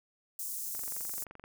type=high-pass noise; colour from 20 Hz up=white; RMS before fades=-38 dBFS; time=0.39-1.24 s; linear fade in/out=2 ms; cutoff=6500 Hz; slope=24 dB/octave
type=click train; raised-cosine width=0.5 ms; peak=-33 dBFS; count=17; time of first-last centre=0.75-1.44 s; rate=23.2 Hz
effects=none